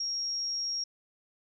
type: tone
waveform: sine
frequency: 5588 Hz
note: F8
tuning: in tune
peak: -30 dBFS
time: 0-0.84 s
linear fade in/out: 5 ms
effects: none